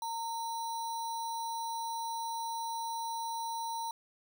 sine tone with sample-and-hold, 917 Hz, A#5, 29 cents flat, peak -34 dBFS, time 0.02-3.91 s, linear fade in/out 2 ms, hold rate 4900 Hz, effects none

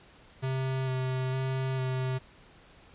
square tone with vibrato, 130.81 Hz, C3, in tune, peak -29 dBFS, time 0.42-2.19 s, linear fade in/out 20 ms, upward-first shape square, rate 1.1 Hz, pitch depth 13 cents each way, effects pink hiss -56 dBFS RMS until 2.94 s + resampled to 8000 Hz

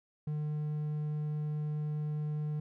triangle tone, 150.8 Hz, D3, 46 cents sharp, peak -30 dBFS, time 0.27-2.6 s, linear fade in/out 5 ms, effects none

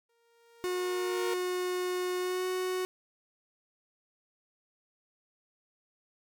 sawtooth tone with exponential growth, 466.2 Hz, A#4, in tune, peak -28 dBFS, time 0.09-1.34 s, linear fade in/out 5 ms, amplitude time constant 270 ms
45% pulse tone with pitch glide, 362.9 to 369 Hz, F#4 to F#4, -34 to -5 cents, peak -30 dBFS, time 0.64-2.85 s, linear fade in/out 0 ms, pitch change +29 cents, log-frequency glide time 2.19-2.46 s
effects none

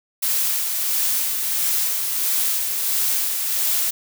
blue noise with tremolo, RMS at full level -20 dBFS, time 0.22-3.91 s, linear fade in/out 10 ms, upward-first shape sine, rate 1.5 Hz, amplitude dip 35%, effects none

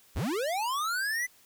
square linear sweep, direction up, 32.7 to 2027 Hz, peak -29 dBFS, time 0.15-1.27 s, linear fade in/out 20 ms, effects white hiss -60 dBFS RMS until 1.45 s

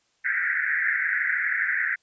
pink band-pass noise, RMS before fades -25 dBFS, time 0.24-1.96 s, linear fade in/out 20 ms, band 1500 to 2100 Hz, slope 96 dB/octave, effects white hiss -68 dBFS RMS until 2.02 s + resampled to 16000 Hz

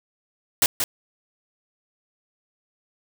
white noise with echo, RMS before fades -17 dBFS, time 0.62-0.66 s, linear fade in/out 2 ms, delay 180 ms, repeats 1, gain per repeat -6 dB, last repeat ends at 0.84 s, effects none

